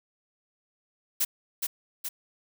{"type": "noise with echo", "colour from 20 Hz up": "blue", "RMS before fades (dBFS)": -25, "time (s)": [1.2, 1.25], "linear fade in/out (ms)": 10, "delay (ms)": 420, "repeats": 2, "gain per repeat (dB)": -4, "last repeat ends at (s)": 2.09, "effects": []}